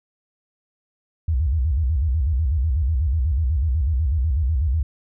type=tone with vibrato; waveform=sine; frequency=71.3 Hz; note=C#2; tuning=49 cents sharp; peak=-17 dBFS; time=1.28-4.83 s; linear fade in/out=5 ms; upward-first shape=square; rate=8.1 Hz; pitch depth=220 cents each way; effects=none